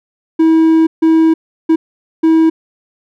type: tone bursts at uneven times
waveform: triangle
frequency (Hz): 322.6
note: E4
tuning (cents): -37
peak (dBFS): -4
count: 4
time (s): 0.39-0.87 / 1.02-1.34 / 1.69-1.76 / 2.23-2.5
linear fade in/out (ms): 10
effects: none